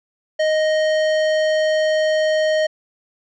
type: tone with hard clipping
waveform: sine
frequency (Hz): 622.3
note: D#5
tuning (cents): 0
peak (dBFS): -17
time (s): 0.39-2.67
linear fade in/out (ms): 10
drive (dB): 14
effects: resampled to 22050 Hz